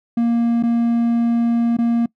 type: tone with dropouts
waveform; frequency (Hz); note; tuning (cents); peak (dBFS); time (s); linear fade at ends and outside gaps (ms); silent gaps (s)
triangle; 234; A#3; +7; -12; 0.17-2.06; 5; 0.627-0.634 / 1.769-1.786
effects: noise-tail reverb RT60 0.1 s tail -23 dB re dry

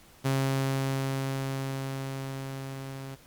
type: tone with level ramp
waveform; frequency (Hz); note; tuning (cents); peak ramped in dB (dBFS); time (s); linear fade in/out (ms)
sawtooth; 135; C#3; -45; -20 to -34; 0.24-3.16; 20
effects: pink hiss -56 dBFS RMS until 3.26 s + Opus 48 kbps

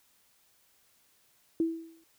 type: tone with exponential decay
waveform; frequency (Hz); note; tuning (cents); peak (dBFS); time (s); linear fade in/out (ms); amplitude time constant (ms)
sine; 328; E4; -9; -22; 1.6-2.04; 2; 94
effects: white hiss -67 dBFS RMS until 2.18 s

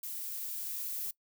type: noise with level ramp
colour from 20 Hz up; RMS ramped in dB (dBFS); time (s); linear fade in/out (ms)
violet; -40 to -37; 0.03-1.11; 5
effects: noise-tail reverb RT60 0.1 s tail -22 dB re dry

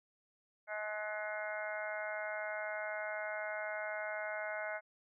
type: harmonic tone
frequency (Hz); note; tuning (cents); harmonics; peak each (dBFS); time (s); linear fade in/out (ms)
212; G#3; +36; 3 / 4 / 5 / 6 / 7 / 8 / 9 / 10; -41 / -47 / -54 / -52 / -43 / -51 / -53 / -45; 0.67-4.81; 50
effects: none

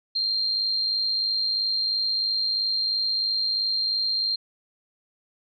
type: tone with amplitude modulation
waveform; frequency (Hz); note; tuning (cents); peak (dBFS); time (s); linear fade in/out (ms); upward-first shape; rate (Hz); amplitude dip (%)
sine; 4186; C8; 0; -20; 0.15-4.36; 10; sine; 103; 45
effects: none

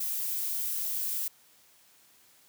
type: noise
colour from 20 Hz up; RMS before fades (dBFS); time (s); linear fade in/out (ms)
violet; -32; 0-1.28; 5
effects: white hiss -61 dBFS RMS until 2.48 s + high-pass 80 Hz 12 dB/octave

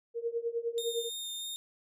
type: tone with tremolo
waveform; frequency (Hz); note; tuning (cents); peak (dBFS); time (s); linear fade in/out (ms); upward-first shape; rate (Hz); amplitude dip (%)
sine; 466.2; A#4; 0; -27; 0.14-1.1; 50; triangle; 9.8; 95
type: tone with vibrato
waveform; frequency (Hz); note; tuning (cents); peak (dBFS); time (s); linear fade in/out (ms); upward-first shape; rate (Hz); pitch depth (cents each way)
sawtooth; 3654; A#7; -35; -34; 0.78-1.56; 0; sine; 3.2; 10
effects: none

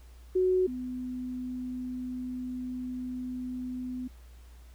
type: tone pair in turn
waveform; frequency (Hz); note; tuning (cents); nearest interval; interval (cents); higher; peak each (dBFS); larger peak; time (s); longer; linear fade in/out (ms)
sine; 370 / 252; F#4 / B3; 0 / +35; perfect fifth; 665; first; -22 / -33; first; 0.35-0.67 / 0.67-4.08; second; 10
effects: added 60 Hz sine -48 dBFS peak until 4.74 s + pink hiss -62 dBFS RMS until 4.74 s

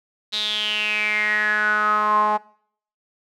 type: tone with band-pass filter sweep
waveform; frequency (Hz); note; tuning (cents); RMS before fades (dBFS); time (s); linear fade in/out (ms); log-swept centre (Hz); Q
sawtooth; 211.5; G#3; +32; -21; 0.32-2.38; 20; 3900 to 910; 9.3
effects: noise-tail reverb RT60 0.6 s tail -22 dB re dry

